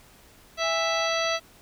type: harmonic tone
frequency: 659.3 Hz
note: E5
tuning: in tune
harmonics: 1 / 2 / 3 / 4 / 5 / 6 / 7 / 9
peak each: -27 / -30 / -32 / -33 / -34 / -35 / -35 / -37 dBFS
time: 0.57-1.4 s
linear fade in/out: 50 ms
type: tone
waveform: triangle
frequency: 819 Hz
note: G#5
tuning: 24 cents flat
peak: -32 dBFS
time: 0.61-1.1 s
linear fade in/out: 50 ms
effects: pink hiss -54 dBFS RMS until 1.61 s

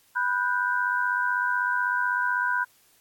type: tone cluster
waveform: sine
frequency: 989 / 1462 / 1558 Hz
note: B5 / F#6 / G6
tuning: +2 / -21 / -11 cents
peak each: -27 dBFS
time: 0.15-2.65 s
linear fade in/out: 20 ms
effects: white hiss -61 dBFS RMS until 3 s + AAC 64 kbps

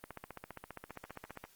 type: click train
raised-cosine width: 0.5 ms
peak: -28 dBFS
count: 22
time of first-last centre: 0.04-1.44 s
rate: 15 Hz
effects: white hiss -65 dBFS RMS until 1.55 s + Opus 24 kbps

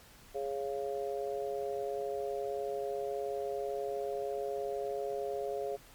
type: harmonic tone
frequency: 138.59 Hz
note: C#3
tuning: in tune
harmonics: 3 / 4 / 5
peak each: -36 / -38 / -40 dBFS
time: 0.34-5.77 s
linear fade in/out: 20 ms
effects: pink hiss -57 dBFS RMS until 5.94 s + MP3 96 kbps

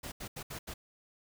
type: noise bursts at uneven times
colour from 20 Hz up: pink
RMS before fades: -42 dBFS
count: 5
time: 0.03-0.12 / 0.2-0.28 / 0.36-0.43 / 0.5-0.59 / 0.67-0.74 s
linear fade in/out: 10 ms
effects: none

